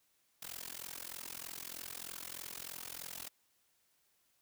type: noise with amplitude modulation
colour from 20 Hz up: white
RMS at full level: -42 dBFS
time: 0.42-3.29 s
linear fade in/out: 5 ms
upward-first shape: sine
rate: 43.2 Hz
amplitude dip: 100%
effects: white hiss -75 dBFS RMS until 4.41 s